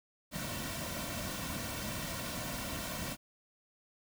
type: noise with comb filter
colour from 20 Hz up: pink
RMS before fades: -39 dBFS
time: 0.31-3.17 s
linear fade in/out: 50 ms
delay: 2.4 ms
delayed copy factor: -0.7
effects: none